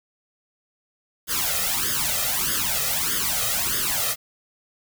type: noise with flanger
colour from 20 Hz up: white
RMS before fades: -24 dBFS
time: 1.27-4.16 s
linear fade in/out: 50 ms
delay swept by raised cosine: 0.6 to 1.6 ms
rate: 1.6 Hz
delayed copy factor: +1
effects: none